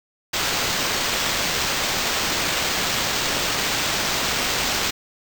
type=noise with sample-and-hold; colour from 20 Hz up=white; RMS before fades=-23 dBFS; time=0.33-4.91 s; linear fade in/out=10 ms; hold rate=11025 Hz; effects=none